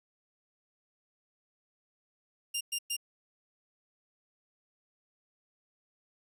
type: tone bursts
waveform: 15% pulse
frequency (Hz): 2800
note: F7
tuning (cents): +4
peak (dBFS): -24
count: 3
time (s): 2.54-2.967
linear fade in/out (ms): 10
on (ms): 69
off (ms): 110
effects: none